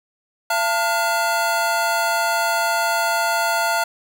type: tone cluster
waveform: square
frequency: 680 / 894 / 1422 Hz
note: F5 / A5 / F6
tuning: -46 / +27 / +31 cents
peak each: -23 dBFS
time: 0.5-3.84 s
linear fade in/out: 5 ms
effects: none